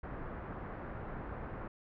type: low-pass noise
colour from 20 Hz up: pink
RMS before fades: -43 dBFS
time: 0.03-1.68 s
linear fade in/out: 5 ms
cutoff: 1600 Hz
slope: 24 dB/octave
effects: none